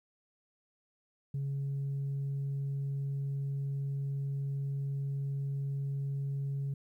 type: tone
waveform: sine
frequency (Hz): 138.7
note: C#3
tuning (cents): +1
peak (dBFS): -30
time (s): 1.34-6.74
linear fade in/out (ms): 5
effects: tanh soft clip ceiling -30 dBFS + 12-bit